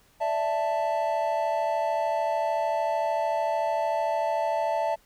triangle chord, D suspended second, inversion none, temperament just, 587.3 / 660.7 / 881 Hz, D5 / E5 / A5, 0 / +4 / +2 cents, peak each -29 / -25 / -26 dBFS, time 0.2-4.96 s, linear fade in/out 20 ms, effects pink hiss -61 dBFS RMS until 5.05 s

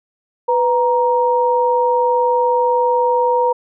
sine tone pair together, 496.5 / 938 Hz, B4 / A#5, +9 / +11 cents, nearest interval major seventh, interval 1102 cents, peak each -15 dBFS, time 0.48-3.53 s, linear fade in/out 10 ms, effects none

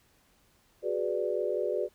sine chord, G# half-diminished seventh, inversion third, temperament equal, 370 / 415.3 / 493.9 / 587.3 Hz, F#4 / G#4 / B4 / D5, 0 / 0 / 0 / 0 cents, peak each -33 dBFS, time 0.82-1.89 s, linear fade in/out 50 ms, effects pink hiss -66 dBFS RMS until 1.94 s

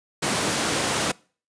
pink high-pass noise, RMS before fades -24 dBFS, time 0.22-1.12 s, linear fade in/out 10 ms, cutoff 170 Hz, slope 12 dB/octave, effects noise-tail reverb RT60 0.4 s tail -24 dB re dry + resampled to 22050 Hz

